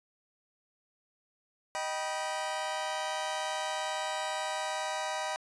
sawtooth chord, Eb augmented, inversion none, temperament just, 622.3 / 777.8 / 972.3 Hz, Eb5 / G5 / B5, 0 / -14 / -27 cents, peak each -33 dBFS, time 1.75-5.36 s, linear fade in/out 0 ms, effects resampled to 22050 Hz

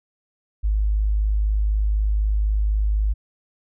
sine tone, 52 Hz, G#1, 3 cents sharp, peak -17 dBFS, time 0.63-3.14 s, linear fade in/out 20 ms, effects none

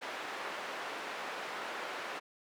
white band-pass noise, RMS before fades -41 dBFS, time 0.01-2.2 s, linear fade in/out 20 ms, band 390 to 1800 Hz, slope 12 dB/octave, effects none

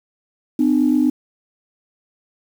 sine tone pair together, 253.5 / 301.5 Hz, B3 / D4, +45 / +46 cents, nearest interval minor third, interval 301 cents, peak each -15 dBFS, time 0.59-1.1 s, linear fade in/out 5 ms, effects tanh soft clip ceiling -6 dBFS + 7-bit

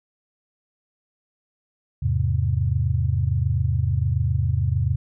sine chord, E augmented, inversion none, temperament equal, 82.41 / 103.83 / 130.81 Hz, E2 / G#2 / B#2, 0 / 0 / 0 cents, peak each -23 dBFS, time 2.02-4.96 s, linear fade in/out 10 ms, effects none

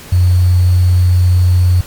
sine tone with sample-and-hold, 90 Hz, F#2, 47 cents flat, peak -6 dBFS, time 0.12-1.81 s, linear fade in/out 5 ms, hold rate 4410 Hz, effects pink hiss -33 dBFS RMS until 1.86 s + MP3 96 kbps

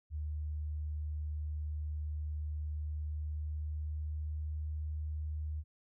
sine tone with pitch glide, 75.7 to 76.45 Hz, D#2 to D#2, -47 to -30 cents, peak -35 dBFS, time 0.1-5.64 s, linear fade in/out 50 ms, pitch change +17 cents, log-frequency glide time 2.79-4.63 s, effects none

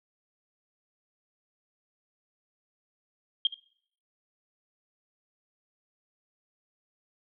sine tone with echo, 3216 Hz, G7, 44 cents sharp, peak -20 dBFS, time 3.45-3.47 s, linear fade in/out 2 ms, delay 73 ms, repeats 1, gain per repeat -15 dB, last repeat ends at 3.543 s, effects noise-tail reverb RT60 0.6 s tail -21 dB re dry

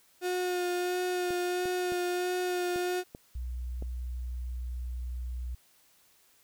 35% pulse tone with vibrato, 359.3 Hz, F4, 49 cents sharp, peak -27 dBFS, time 0.21-3.04 s, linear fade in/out 50 ms, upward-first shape sine, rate 1.5 Hz, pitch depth 18 cents each way
clicks, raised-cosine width 2 ms, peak -28 dBFS, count 6, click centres 1.306 / 1.656 / 1.921 / 2.76 / 3.149 / 3.824 s
sine tone, 61.4 Hz, B1, 9 cents flat, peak -33 dBFS, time 3.35-5.55 s, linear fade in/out 5 ms
effects white hiss -64 dBFS RMS until 6.43 s

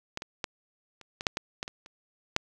clicks, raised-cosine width 0.2 ms, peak -16 / -20 / -13 / -30 / -18 / -6 / -13 / -15 / -21 / -30 / -6 dBFS, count 11, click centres 0.174 / 0.221 / 0.442 / 1.013 / 1.209 / 1.268 / 1.371 / 1.629 / 1.679 / 1.861 / 2.364 s, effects none

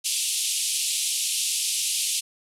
white band-pass noise, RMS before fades -26 dBFS, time 0.04-2.21 s, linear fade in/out 20 ms, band 2600 to 11000 Hz, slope 48 dB/octave, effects none

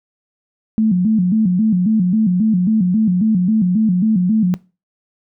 sine tone with vibrato, 198.6 Hz, G3, 23 cents sharp, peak -11 dBFS, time 0.78-4.54 s, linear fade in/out 0 ms, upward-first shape square, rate 3.7 Hz, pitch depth 170 cents each way, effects noise-tail reverb RT60 0.3 s tail -21 dB re dry

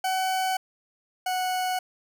40% pulse tone pair in turn, 753 / 738.4 Hz, F#5 / F#5, +30 / -4 cents, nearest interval unison, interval 34 cents, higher first, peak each -23 / -24 dBFS, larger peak first, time 0.04-0.57 / 1.26-1.79 s, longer neither, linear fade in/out 5 ms, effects none

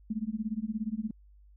sine tone with tremolo, 217.2 Hz, A3, 22 cents flat, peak -27 dBFS, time 0.1-1.11 s, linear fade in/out 5 ms, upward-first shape sine, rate 17 Hz, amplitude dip 95%, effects added 50 Hz sine -54 dBFS peak until 1.56 s

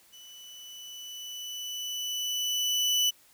30% pulse tone with level ramp, 2979 Hz, F#7, 11 cents sharp, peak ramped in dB -45 to -19 dBFS, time 0.12-3.11 s, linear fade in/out 20 ms, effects white hiss -60 dBFS RMS until 3.33 s

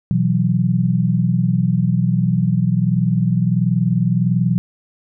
sine chord, B suspended fourth, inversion none, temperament equal, 123.47 / 164.81 / 185 Hz, B2 / E3 / F#3, 0 / 0 / 0 cents, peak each -18 dBFS, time 0.11-4.58 s, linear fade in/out 0 ms, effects none

